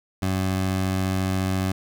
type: tone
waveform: 20% pulse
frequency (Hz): 94.4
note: F#2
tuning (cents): +35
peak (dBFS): -17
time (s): 0.22-1.72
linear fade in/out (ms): 5
effects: none